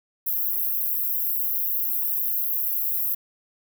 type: high-pass noise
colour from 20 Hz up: pink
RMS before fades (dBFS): -25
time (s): 0.26-3.15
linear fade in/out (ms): 10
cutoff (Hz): 12000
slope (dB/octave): 96
effects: none